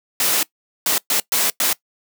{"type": "noise bursts at uneven times", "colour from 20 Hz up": "white", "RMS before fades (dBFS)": -18, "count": 5, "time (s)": [[0.2, 0.43], [0.86, 0.98], [1.1, 1.2], [1.32, 1.5], [1.6, 1.73]], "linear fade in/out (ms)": 2, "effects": ["noise-tail reverb RT60 0.1 s tail -21 dB re dry", "high-pass 200 Hz 12 dB/octave"]}